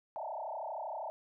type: tone with frequency modulation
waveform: sine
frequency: 760 Hz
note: F#5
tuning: 46 cents sharp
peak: -37 dBFS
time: 0.16-1.1 s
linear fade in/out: 0 ms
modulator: 32.7 Hz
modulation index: 4.8
effects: none